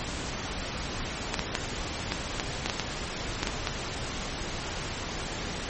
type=clicks; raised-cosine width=0.2 ms; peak=-9 dBFS; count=11; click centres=1.342 / 1.393 / 1.552 / 2.121 / 2.398 / 2.66 / 2.698 / 2.797 / 3.431 / 3.472 / 3.672 s; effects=pink hiss -34 dBFS RMS until 5.69 s + MP3 32 kbps